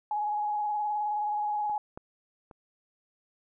sine tone with vibrato, 838 Hz, G#5, 15 cents sharp, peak -27 dBFS, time 0.11-1.78 s, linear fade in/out 2 ms, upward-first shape square, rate 19 Hz, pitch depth 21 cents each way
clicks, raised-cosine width 1 ms, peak -35 / -26 / -34 dBFS, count 3, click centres 1.697 / 1.975 / 2.512 s
effects none

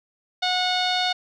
sawtooth tone with low-pass filter, 730 Hz, F#5, 24 cents flat, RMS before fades -23 dBFS, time 0.42-1.13 s, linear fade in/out 10 ms, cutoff 4000 Hz, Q 7, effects none

